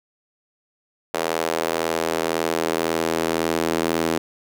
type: tone with high-pass filter sweep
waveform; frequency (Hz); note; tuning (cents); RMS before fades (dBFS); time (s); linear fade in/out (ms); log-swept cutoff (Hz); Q
sawtooth; 81.9; E2; -11; -23; 1.14-4.18; 0; 510 to 320; 1.5
effects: none